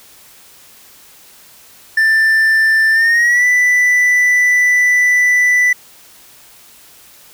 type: tone with pitch glide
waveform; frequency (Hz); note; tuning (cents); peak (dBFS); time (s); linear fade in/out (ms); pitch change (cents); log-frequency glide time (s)
triangle; 1776 to 1982; A6 to B6; +16 to +6; -7; 1.97-5.73; 5; +190; 2.92-3.46
effects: white hiss -43 dBFS RMS until 7.33 s